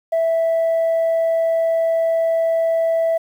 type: tone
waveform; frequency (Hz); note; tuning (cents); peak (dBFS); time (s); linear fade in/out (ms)
sine; 658; E5; -3; -13; 0.12-3.18; 10
effects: tanh soft clip ceiling -13 dBFS + 8-bit